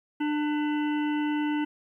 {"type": "harmonic tone with a mistuned harmonic", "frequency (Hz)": 298.5, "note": "D4", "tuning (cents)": 28, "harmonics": [1, 3, 5, 7, 9, 10], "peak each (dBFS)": [-25, -35, -39, -42, -44, -45], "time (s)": [0.2, 1.65], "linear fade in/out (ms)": 10, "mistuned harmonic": 7, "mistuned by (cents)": -69, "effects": ["11-bit"]}